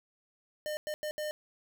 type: tone bursts at uneven times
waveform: square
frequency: 606 Hz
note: D#5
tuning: 46 cents flat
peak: -34 dBFS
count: 4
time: 0.66-0.77 / 0.87-0.94 / 1.03-1.11 / 1.18-1.31 s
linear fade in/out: 0 ms
effects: none